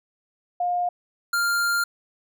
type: tone pair in turn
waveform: sine / square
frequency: 710 / 1398 Hz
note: F5 / F6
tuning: +28 / +1 cents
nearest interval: octave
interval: 1173 cents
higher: second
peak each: -21 dBFS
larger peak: neither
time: 0.6-0.89 / 1.33-1.84 s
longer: second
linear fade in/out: 5 ms
effects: none